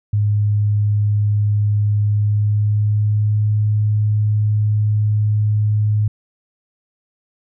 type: tone with pitch glide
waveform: sine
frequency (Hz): 104.1 to 105.86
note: G#2 to G#2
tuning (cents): +5 to +34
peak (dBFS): -13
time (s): 0.13-6.08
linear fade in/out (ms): 5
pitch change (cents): +29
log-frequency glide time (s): 2.04-3.51
effects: none